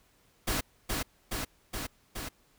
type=noise with echo; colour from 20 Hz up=pink; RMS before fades=-30 dBFS; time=0.47-0.61 s; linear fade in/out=10 ms; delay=420 ms; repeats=4; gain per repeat=-2 dB; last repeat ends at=2.29 s; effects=pink hiss -66 dBFS RMS until 2.58 s